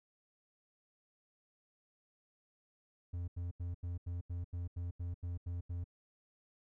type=tone bursts; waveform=triangle; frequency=87.31 Hz; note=F2; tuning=in tune; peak=-35 dBFS; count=12; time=3.13-5.843 s; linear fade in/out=10 ms; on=150 ms; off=83 ms; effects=none